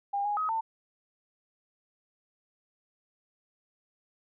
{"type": "tone with pitch steps", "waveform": "sine", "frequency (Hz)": [804, 827, 1266, 897], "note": ["G5", "G#5", "D#6", "A5"], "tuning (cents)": [44, -8, 30, 33], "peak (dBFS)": -27, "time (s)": [0.13, 0.61], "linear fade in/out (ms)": 10, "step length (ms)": 120, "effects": []}